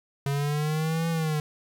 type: linear two-way sweep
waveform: square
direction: up then down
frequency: 138.59 to 166.7 to 149.4 Hz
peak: -25 dBFS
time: 0.26-1.4 s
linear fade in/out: 2 ms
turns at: 1.09 s
effects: 9-bit